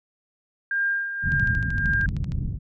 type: tone with tremolo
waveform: sine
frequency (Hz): 1603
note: G6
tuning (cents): +38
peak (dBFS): -20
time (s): 0.71-2.06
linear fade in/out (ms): 2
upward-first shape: sine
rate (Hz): 1.8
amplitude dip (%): 60
type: low-pass noise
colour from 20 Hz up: white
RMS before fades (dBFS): -26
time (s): 1.22-2.59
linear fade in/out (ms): 50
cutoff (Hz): 160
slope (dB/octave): 24
type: click train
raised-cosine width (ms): 0.2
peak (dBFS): -25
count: 14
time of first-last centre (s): 1.32-2.32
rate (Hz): 13
effects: none